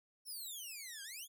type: exponential two-way sweep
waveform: 10% pulse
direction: down then up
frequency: 5490 to 1568 to 3525 Hz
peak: -37 dBFS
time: 0.25-1.28 s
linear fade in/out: 50 ms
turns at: 1.03 s
effects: none